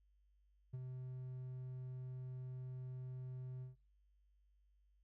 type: tone with ADSR envelope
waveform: triangle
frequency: 128 Hz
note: C3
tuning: 38 cents flat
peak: -39 dBFS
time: 0.73-3.76 s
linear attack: 12 ms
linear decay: 31 ms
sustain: -4 dB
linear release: 140 ms
effects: noise-tail reverb RT60 0.3 s tail -24 dB re dry + added 50 Hz sine -70 dBFS peak until 5.03 s